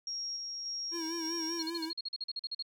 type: tone with tremolo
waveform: sine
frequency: 5588 Hz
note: F8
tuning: in tune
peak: -35 dBFS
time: 0.07-1.63 s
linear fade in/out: 2 ms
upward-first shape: square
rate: 1.7 Hz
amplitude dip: 25%
type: tone with vibrato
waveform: square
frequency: 329.6 Hz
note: E4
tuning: in tune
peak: -37 dBFS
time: 0.91-1.93 s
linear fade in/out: 50 ms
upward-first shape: sine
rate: 5.1 Hz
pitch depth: 63 cents each way
type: tone bursts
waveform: sine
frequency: 4289 Hz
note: C8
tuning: 42 cents sharp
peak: -34 dBFS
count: 14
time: 1.59-2.625 s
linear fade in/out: 5 ms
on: 34 ms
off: 43 ms
effects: none